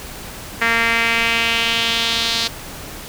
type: tone with band-pass filter sweep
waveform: sawtooth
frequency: 230 Hz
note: A#3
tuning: 23 cents flat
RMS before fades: -18 dBFS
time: 0.61-2.48 s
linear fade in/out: 10 ms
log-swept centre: 1900 to 4200 Hz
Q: 2.8
effects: pink hiss -33 dBFS RMS until 3.08 s